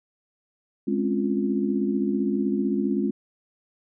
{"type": "chord", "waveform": "sine", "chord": "Db major seventh", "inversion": "second", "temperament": "equal", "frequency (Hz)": [207.7, 261.6, 277.2, 349.2], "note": ["Ab3", "C4", "Db4", "F4"], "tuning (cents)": [0, 0, 0, 0], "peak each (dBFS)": [-25, -28, -28, -28], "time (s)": [0.87, 3.11], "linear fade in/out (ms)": 10, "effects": []}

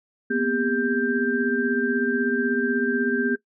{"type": "tone cluster", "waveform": "sine", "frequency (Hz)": [236.5, 252.7, 401.9, 1576], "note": ["A#3", "B3", "G4", "G6"], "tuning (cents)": [25, 40, 43, 9], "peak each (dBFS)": -26, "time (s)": [0.3, 3.36], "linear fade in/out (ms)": 10, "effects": ["noise-tail reverb RT60 0.1 s tail -17 dB re dry"]}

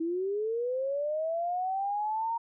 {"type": "linear sweep", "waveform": "sine", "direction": "up", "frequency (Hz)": [320, 932.3], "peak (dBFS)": -28, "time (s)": [0, 2.38], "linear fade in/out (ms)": 10, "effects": []}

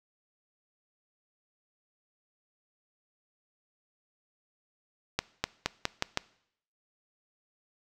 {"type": "accelerating click train", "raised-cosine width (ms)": 0.2, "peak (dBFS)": -9, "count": 6, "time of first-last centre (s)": [5.19, 6.174], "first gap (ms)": 250, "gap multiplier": 0.88, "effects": ["noise-tail reverb RT60 0.7 s tail -21 dB re dry"]}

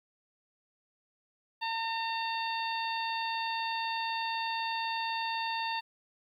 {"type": "harmonic tone", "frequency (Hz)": 908, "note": "A#5", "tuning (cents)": -46, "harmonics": [1, 2, 3, 4, 5], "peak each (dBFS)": [-33, -40, -39, -41, -42], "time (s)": [1.61, 5.81], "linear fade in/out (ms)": 20, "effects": ["11-bit"]}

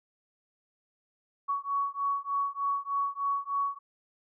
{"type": "beating tone pair", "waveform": "sine", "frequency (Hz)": [1119, 1122.3], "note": ["C#6", "C#6"], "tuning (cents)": [16, 21], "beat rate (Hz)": 3.3, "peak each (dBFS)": -31, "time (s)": [1.48, 3.79], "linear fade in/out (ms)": 20, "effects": []}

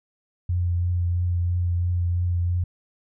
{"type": "tone with vibrato", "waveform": "sine", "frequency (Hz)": 87.9, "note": "F2", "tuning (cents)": 12, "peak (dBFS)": -20, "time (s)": [0.49, 2.64], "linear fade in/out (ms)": 5, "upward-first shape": "triangle", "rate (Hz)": 3, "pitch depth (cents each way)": 21, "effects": []}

